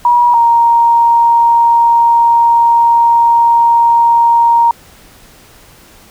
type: tone pair in turn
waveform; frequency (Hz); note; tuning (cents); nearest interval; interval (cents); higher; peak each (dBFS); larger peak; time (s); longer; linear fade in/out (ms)
sine; 961 / 934.2; B5 / A#5; -48 / +3; unison; 49; first; -5; neither; 0.05-0.34 / 0.34-4.71; second; 2
effects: pink hiss -41 dBFS RMS until 6.1 s